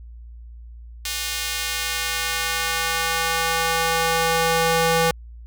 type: tone with high-pass filter sweep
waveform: square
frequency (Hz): 164.81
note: E3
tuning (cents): 0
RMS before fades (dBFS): -22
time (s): 1.05-5.11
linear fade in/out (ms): 2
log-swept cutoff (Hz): 3100 to 410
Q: 0.77
effects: added 58 Hz sine -37 dBFS peak until 5.46 s